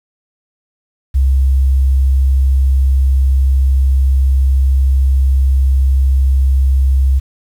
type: tone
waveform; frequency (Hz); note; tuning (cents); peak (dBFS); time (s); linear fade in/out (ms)
sine; 66.8; C2; +36; -7; 1.14-7.2; 20
effects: tanh soft clip ceiling -3 dBFS + 7-bit